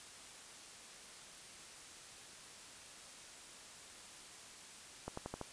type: accelerating click train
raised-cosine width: 1 ms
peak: -27 dBFS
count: 5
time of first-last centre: 5.08-5.413 s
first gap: 94 ms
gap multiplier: 0.92
effects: white hiss -54 dBFS RMS until 5.52 s + resampled to 22050 Hz